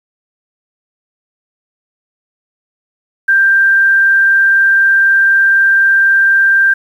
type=tone; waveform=sine; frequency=1581 Hz; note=G6; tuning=14 cents sharp; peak=-6 dBFS; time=3.28-6.74 s; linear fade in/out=10 ms; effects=7-bit